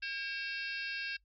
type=harmonic tone with a mistuned harmonic; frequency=538 Hz; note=C5; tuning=48 cents sharp; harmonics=3 / 4 / 5 / 6 / 7 / 8 / 9 / 10; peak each=-40 / -48 / -41 / -52 / -50 / -49 / -46 / -54 dBFS; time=0.02-1.17 s; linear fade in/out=10 ms; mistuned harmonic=4; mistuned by=+93 cents; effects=noise-tail reverb RT60 0.1 s tail -23 dB re dry + added 50 Hz sine -69 dBFS peak until 1.24 s